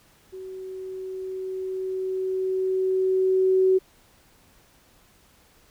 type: tone with level ramp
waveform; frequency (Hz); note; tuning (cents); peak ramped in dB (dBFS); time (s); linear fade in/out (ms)
sine; 376.4; F#4; +30; -35 to -15; 0.32-3.79; 20
effects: pink hiss -58 dBFS RMS until 5.7 s